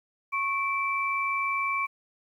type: tone pair together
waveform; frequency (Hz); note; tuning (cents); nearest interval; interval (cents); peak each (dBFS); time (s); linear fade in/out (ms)
sine; 1100 / 2327; C#6 / D7; -14 / -17; octave + minor second; 1297; -28; 0.32-1.87; 20
effects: 10-bit